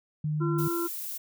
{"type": "tone", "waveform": "sine", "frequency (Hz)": 152, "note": "D#3", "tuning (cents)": -40, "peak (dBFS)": -26, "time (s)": [0.24, 0.68], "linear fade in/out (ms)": 5}
{"type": "harmonic tone", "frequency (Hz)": 340.8, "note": "F4", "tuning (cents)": -42, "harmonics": [1, 3, 4], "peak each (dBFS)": [-28, -40, -36], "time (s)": [0.4, 0.88], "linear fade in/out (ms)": 20}
{"type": "noise", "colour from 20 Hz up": "violet", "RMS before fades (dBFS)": -36, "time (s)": [0.58, 1.18], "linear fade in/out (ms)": 10}
{"effects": []}